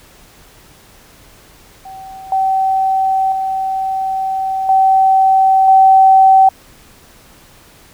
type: tone with level steps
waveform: sine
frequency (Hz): 767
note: G5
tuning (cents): -38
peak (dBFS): -29 / -11 / -15 / -7 / -4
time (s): 1.85-6.49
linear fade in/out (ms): 5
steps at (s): 2.32 / 3.32 / 4.69 / 5.68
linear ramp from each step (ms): 2
effects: pink hiss -44 dBFS RMS until 7.93 s